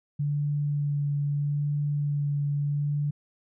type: tone with vibrato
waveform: sine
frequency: 145 Hz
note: D3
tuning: 22 cents flat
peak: -24 dBFS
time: 0.19-3.11 s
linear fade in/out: 10 ms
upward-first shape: sine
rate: 0.78 Hz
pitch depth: 13 cents each way
effects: none